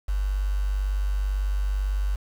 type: tone with quantisation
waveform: sine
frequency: 49 Hz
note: G1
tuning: in tune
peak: -22 dBFS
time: 0.08-2.16 s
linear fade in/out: 10 ms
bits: 7
effects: none